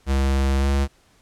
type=tone with pitch glide; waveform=square; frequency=67.7 to 69.24 Hz; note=C#2 to C#2; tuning=-40 to -1 cents; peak=-18 dBFS; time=0.06-0.88 s; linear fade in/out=50 ms; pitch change=+39 cents; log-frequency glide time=0.58-0.68 s; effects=pink hiss -58 dBFS RMS until 1.21 s + low-pass 10000 Hz 12 dB/octave